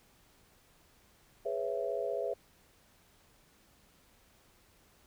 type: chord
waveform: sine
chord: C# minor seventh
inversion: second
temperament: just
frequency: 415.8 / 498.9 / 554.4 / 665.2 Hz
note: G#4 / B4 / C#5 / E5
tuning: +2 / +17 / 0 / +16 cents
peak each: -38 / -37 / -38 / -37 dBFS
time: 1.45-2.34 s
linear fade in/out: 10 ms
effects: pink hiss -65 dBFS RMS until 5.06 s